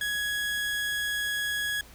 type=tone; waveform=30% pulse; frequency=1670 Hz; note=G#6; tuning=9 cents sharp; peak=-25 dBFS; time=0.01-1.81 s; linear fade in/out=2 ms; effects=added 60 Hz sine -53 dBFS peak until 1.94 s + pink hiss -52 dBFS RMS until 1.94 s